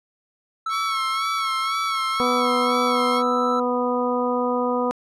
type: tone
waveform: triangle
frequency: 1318.5 Hz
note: E6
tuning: in tune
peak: -21 dBFS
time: 0.66-3.6 s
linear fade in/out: 5 ms
type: tone with vibrato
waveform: 15% pulse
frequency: 1100 Hz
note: C#6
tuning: 14 cents flat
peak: -20 dBFS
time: 0.69-3.23 s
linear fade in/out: 50 ms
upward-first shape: sine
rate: 2 Hz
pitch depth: 64 cents each way
type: harmonic tone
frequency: 246.9 Hz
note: B3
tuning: in tune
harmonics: 1 / 2 / 3 / 4 / 5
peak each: -25 / -23 / -30 / -27 / -29 dBFS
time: 2.2-4.91 s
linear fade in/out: 0 ms
effects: low-pass 9000 Hz 12 dB/octave